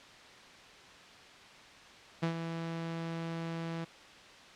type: tone with ADSR envelope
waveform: sawtooth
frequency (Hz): 165.6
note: E3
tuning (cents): +8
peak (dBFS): -24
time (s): 2.22-3.85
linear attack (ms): 14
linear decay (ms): 96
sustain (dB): -8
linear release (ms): 12
effects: white hiss -53 dBFS RMS until 4.55 s + low-pass 4000 Hz 12 dB/octave